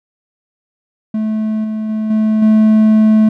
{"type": "tone with level steps", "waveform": "triangle", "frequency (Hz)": 217, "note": "A3", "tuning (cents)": -24, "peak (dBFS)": [-12, -15, -13, -8, -4], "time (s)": [1.14, 3.29], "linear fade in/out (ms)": 5, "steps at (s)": [1.64, 1.89, 2.1, 2.42], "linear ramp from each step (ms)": 5, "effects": []}